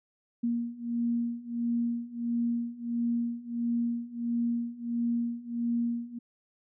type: beating tone pair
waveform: sine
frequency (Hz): 235 / 236.5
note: A#3 / A#3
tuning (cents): +14 / +25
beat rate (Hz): 1.5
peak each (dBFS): -32 / -30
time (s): 0.43-6.19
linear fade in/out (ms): 10
effects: none